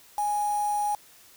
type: tone with quantisation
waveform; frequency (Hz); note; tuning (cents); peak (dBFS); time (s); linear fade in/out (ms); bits
sine; 830.6; G#5; 0; -24; 0.18-0.95; 2; 6
effects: white hiss -54 dBFS RMS until 1.36 s